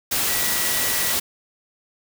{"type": "tone in noise", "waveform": "sine", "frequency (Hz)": 1937, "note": "B6", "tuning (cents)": -34, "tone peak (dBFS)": -31, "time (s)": [0.28, 1.13], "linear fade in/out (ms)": 10, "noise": "white", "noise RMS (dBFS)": -22, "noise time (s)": [0.11, 1.2], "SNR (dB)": -12, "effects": []}